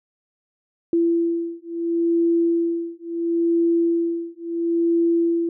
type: beating tone pair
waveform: sine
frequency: 336.6 / 337.33 Hz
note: E4 / E4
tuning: +36 / +40 cents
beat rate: 0.73 Hz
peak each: -21 dBFS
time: 0.93-5.49 s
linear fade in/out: 2 ms
effects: none